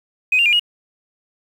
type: tone with pitch steps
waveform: sine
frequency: 2510 / 2785 / 2409 / 2882 Hz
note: D#7 / F7 / D7 / F#7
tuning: +15 / -5 / +43 / -46 cents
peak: -11 dBFS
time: 0.32-0.596 s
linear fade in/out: 5 ms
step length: 69 ms
effects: tanh soft clip ceiling -7 dBFS + 7-bit